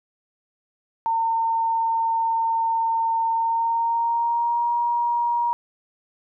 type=tone with pitch glide; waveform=sine; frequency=909 to 949.2 Hz; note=A#5 to A#5; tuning=-44 to +31 cents; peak=-19 dBFS; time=1.06-5.53 s; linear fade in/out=0 ms; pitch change=+75 cents; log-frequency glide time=3.31-4.72 s; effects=none